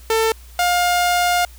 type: tone pair in turn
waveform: sawtooth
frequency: 446.3 / 708.5 Hz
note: A4 / F5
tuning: +25 / +25 cents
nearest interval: minor sixth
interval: 800 cents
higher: second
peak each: -11 dBFS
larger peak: neither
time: 0.1-0.32 / 0.59-1.45 s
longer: second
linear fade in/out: 2 ms
effects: added 60 Hz sine -39 dBFS peak until 1.58 s + white hiss -48 dBFS RMS until 1.58 s